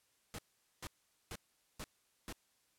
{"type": "noise bursts", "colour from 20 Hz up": "pink", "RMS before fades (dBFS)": -45, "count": 5, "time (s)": [0.34, 2.325], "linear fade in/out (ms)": 0, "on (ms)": 45, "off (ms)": 440, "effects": ["white hiss -75 dBFS RMS until 2.78 s", "low-pass 12000 Hz 12 dB/octave"]}